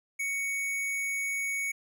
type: tone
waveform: square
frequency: 2229 Hz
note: C#7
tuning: 9 cents sharp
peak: -30 dBFS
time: 0.19-1.72 s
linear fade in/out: 10 ms
effects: none